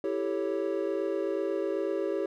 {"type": "chord", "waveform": "triangle", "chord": "A dominant seventh", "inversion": "second", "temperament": "equal", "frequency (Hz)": [329.6, 392, 440, 554.4], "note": ["E4", "G4", "A4", "C#5"], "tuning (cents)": [0, 0, 0, 0], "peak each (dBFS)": [-32, -29, -34, -32], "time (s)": [0.04, 2.26], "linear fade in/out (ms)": 2, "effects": []}